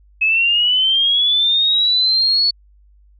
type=linear sweep; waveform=sine; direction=up; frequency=2566 to 4435 Hz; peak=-12 dBFS; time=0.21-2.51 s; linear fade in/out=10 ms; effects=added 50 Hz sine -47 dBFS peak until 3.19 s